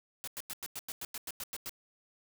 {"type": "noise bursts", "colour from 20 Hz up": "white", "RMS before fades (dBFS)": -40, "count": 12, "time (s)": [0.24, 1.694], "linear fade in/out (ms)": 0, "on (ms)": 35, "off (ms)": 94, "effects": []}